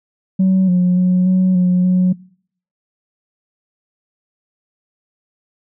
sine tone with pitch steps, 188.5 / 179.8 / 182.2 / 185.6 / 180.6 / 182.9 Hz, F#3 / F#3 / F#3 / F#3 / F#3 / F#3, +32 / -49 / -26 / +6 / -42 / -20 cents, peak -8 dBFS, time 0.39-2.13 s, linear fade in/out 10 ms, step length 290 ms, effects noise-tail reverb RT60 0.6 s tail -24 dB re dry + tanh soft clip ceiling -8 dBFS

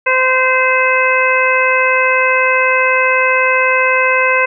harmonic tone, 516 Hz, C5, 24 cents flat, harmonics 1 / 2 / 3 / 4 / 5, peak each -16 / -16 / -16 / -16 / -16 dBFS, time 0.06-4.46 s, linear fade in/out 10 ms, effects none

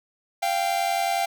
45% pulse tone pair together, 693.2 / 784 Hz, F5 / G5, -13 / 0 cents, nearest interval major second, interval 213 cents, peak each -25 dBFS, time 0.42-1.26 s, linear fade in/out 10 ms, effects none

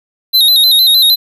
square tone with vibrato, 3900 Hz, B7, 23 cents flat, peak -6 dBFS, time 0.33-1.16 s, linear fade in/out 20 ms, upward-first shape square, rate 6.5 Hz, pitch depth 66 cents each way, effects none

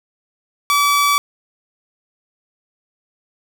sawtooth tone, 1149 Hz, D6, 38 cents flat, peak -9 dBFS, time 0.7-1.18 s, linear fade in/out 0 ms, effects none

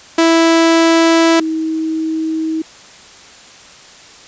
sawtooth / sine tone pair in turn, 329.6 / 318.9 Hz, E4 / D#4, 0 / +43 cents, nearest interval minor second, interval 57 cents, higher first, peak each -4 / -15 dBFS, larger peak first, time 0.18-1.4 / 1.4-2.62 s, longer neither, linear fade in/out 5 ms, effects white hiss -39 dBFS RMS until 4.27 s + resampled to 16000 Hz

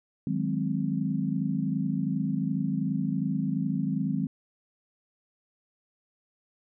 sine chord, Ab dominant seventh, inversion second, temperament equal, 155.56 / 185 / 207.7 / 261.6 Hz, Eb3 / Gb3 / Ab3 / C4, 0 / 0 / 0 / 0 cents, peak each -31 dBFS, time 0.27-4.27 s, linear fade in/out 2 ms, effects none

